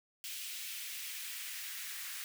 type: noise with high-pass filter sweep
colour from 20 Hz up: white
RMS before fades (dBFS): -43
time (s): 0.24-2.24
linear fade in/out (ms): 0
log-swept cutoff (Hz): 2700 to 1700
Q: 1.8
effects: none